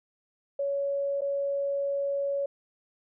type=tone with dropouts; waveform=sine; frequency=560 Hz; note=C#5; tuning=18 cents sharp; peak=-26 dBFS; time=0.59-2.46 s; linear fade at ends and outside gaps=5 ms; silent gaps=1.209-1.217 s; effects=none